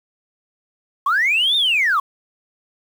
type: linear two-way sweep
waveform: sine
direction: up then down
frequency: 1050 to 3691 to 1050 Hz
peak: -13 dBFS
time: 1.06-2 s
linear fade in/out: 5 ms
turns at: 1.56 s
effects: tanh soft clip ceiling -11 dBFS + 7-bit